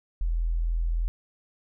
sine tone, 41.67 Hz, E1, 19 cents sharp, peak -23 dBFS, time 0.21-1.08 s, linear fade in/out 0 ms, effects none

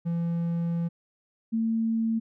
triangle / sine tone pair in turn, 169.2 / 225.4 Hz, E3 / A3, +45 / +42 cents, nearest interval perfect fourth, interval 497 cents, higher second, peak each -23 dBFS, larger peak neither, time 0.05-0.89 / 1.52-2.2 s, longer first, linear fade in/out 20 ms, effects none

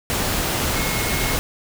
sine tone in noise, 2166 Hz, C#7, 41 cents flat, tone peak -29 dBFS, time 0.76-1.35 s, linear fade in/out 0 ms, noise pink, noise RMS -22 dBFS, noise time 0.1-1.39 s, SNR -10 dB, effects none

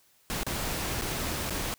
pink noise with dropouts, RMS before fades -32 dBFS, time 0.3-1.74 s, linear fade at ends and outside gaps 0 ms, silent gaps 0.433-0.466 / 1.013-1.02 / 1.498-1.506 s, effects white hiss -64 dBFS RMS until 1.78 s

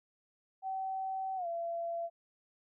sine tone with pitch glide, 765 to 677.6 Hz, G5 to E5, -42 to +48 cents, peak -34 dBFS, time 0.62-2.1 s, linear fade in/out 50 ms, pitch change -210 cents, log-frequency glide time 1.36-1.47 s, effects none

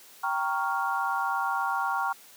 sine chord, G half-diminished seventh, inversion none, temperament equal, 784 / 932.3 / 1108.7 / 1396.9 Hz, G5 / Bb5 / Db6 / F6, 0 / 0 / 0 / 0 cents, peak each -31 dBFS, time 0.23-2.13 s, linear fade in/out 10 ms, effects white hiss -52 dBFS RMS until 2.36 s + high-pass 200 Hz 12 dB/octave

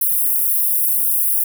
white high-pass noise, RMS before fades -17 dBFS, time 0.01-1.44 s, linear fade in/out 5 ms, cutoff 10000 Hz, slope 48 dB/octave, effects none

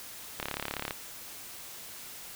click train, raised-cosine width 0.3 ms, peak -16 dBFS, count 19, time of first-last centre 0.4-0.908 s, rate 35.4 Hz, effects white hiss -45 dBFS RMS until 2.35 s

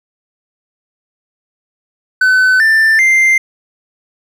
triangle tone with pitch steps, 1513 / 1778.6 / 2091 Hz, F#6 / A6 / C7, +38 / +18 / -2 cents, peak -5 dBFS, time 2.21-3.38 s, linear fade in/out 5 ms, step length 390 ms, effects none

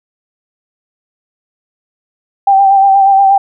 sine tone with vibrato, 784 Hz, G5, in tune, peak -4 dBFS, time 2.47-3.38 s, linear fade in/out 5 ms, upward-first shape sine, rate 8.4 Hz, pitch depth 31 cents each way, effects none

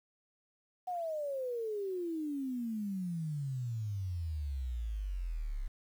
sine exponential sweep, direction down, 740 to 32.64 Hz, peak -34 dBFS, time 0.87-5.68 s, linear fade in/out 10 ms, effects 10-bit

